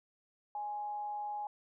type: tone with amplitude modulation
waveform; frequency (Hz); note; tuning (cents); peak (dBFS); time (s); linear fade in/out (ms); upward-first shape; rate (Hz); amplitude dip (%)
sine; 830.6; G#5; 0; -35; 0.55-1.47; 2; sine; 228; 25
effects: none